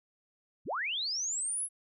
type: linear sweep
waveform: sine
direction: up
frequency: 51.9 to 11000 Hz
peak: -31 dBFS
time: 0.65-1.69 s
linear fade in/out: 50 ms
effects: none